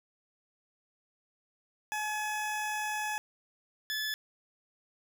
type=tone pair in turn; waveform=20% pulse; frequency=850 / 1726.7 Hz; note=G#5 / A6; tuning=+40 / -33 cents; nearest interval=octave; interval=1227 cents; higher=second; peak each=-27 dBFS; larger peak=neither; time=1.92-3.18 / 3.9-4.14 s; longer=first; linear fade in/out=0 ms; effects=none